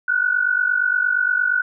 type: tone pair together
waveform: sine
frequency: 1451.4 / 1500 Hz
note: F#6 / F#6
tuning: -34 / +23 cents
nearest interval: minor second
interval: 57 cents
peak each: -19 dBFS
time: 0.08-1.62 s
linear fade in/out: 5 ms
effects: none